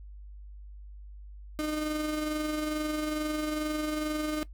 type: tone with amplitude modulation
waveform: 35% pulse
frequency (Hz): 305.3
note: D#4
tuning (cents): -33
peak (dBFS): -26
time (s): 1.59-4.43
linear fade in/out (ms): 0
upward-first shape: sine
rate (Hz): 22.3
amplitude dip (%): 35
effects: noise-tail reverb RT60 0.1 s tail -18 dB re dry + added 50 Hz sine -43 dBFS peak until 4.53 s